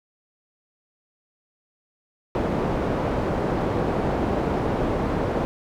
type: low-pass noise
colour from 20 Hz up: white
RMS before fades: -24 dBFS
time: 2.35-5.45 s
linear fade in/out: 0 ms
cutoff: 550 Hz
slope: 12 dB/octave
effects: none